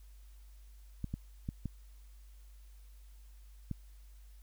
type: clicks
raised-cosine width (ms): 5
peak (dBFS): -24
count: 5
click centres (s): 1.043 / 1.14 / 1.489 / 1.657 / 3.713
effects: added 50 Hz sine -52 dBFS peak until 4.42 s + white hiss -69 dBFS RMS until 4.42 s